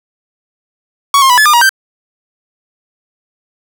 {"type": "tone with pitch steps", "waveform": "45% pulse", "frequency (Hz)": [1120, 1065, 985, 1721, 1208, 952, 1563], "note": ["C#6", "C6", "B5", "A6", "D6", "A#5", "G6"], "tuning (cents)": [18, 30, -5, -39, 48, 36, -6], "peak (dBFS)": -5, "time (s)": [1.14, 1.693], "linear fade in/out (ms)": 2, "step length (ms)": 79, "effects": []}